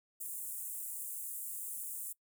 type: high-pass noise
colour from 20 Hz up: pink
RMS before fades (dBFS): -42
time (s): 0.2-2.13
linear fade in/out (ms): 10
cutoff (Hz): 8000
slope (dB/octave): 48
effects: noise-tail reverb RT60 0.1 s tail -22 dB re dry